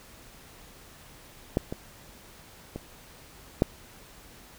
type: clicks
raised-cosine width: 2 ms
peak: -9 / -19 / -21 / -6 dBFS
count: 4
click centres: 1.571 / 1.725 / 2.76 / 3.621 s
effects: pink hiss -51 dBFS RMS until 4.58 s